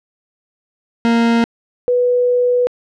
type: tone pair in turn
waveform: 40% pulse / sine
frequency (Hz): 232.3 / 492.2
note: A#3 / B4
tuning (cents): -6 / -6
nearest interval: octave + minor second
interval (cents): 1300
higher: second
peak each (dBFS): -10 / -11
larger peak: first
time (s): 1.05-1.44 / 1.88-2.67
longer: second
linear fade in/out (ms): 0
effects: low-pass 4000 Hz 12 dB/octave